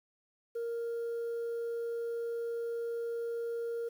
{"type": "tone", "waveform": "sine", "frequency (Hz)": 466.2, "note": "A#4", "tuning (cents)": 0, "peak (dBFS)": -31, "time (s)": [0.55, 3.89], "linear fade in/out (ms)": 10, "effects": ["tanh soft clip ceiling -32 dBFS", "10-bit"]}